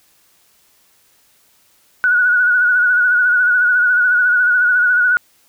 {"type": "tone with vibrato", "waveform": "sine", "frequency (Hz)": 1465, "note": "F#6", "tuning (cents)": -18, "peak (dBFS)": -10, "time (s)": [2.04, 5.17], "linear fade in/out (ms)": 0, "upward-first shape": "sine", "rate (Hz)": 14, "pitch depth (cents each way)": 46, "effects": ["white hiss -55 dBFS RMS until 5.48 s"]}